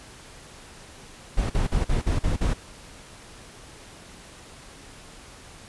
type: noise bursts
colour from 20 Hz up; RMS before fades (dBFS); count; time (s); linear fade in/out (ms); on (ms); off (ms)
brown; -22; 7; 1.37-2.538; 10; 130; 43
effects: pink hiss -46 dBFS RMS until 5.68 s + resampled to 24000 Hz